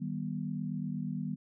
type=chord; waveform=sine; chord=Eb augmented; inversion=none; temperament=just; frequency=155.56 / 194.45 / 243.1 Hz; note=Eb3 / G3 / B3; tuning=0 / -14 / -27 cents; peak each=-37 / -37 / -38 dBFS; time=0-1.36 s; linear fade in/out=20 ms; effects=none